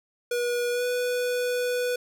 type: tone with pitch glide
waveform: square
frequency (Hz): 483.4 to 493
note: B4 to B4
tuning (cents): -37 to -3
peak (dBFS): -25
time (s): 0.31-1.96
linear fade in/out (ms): 5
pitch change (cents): +34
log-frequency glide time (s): 0.71-0.84
effects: none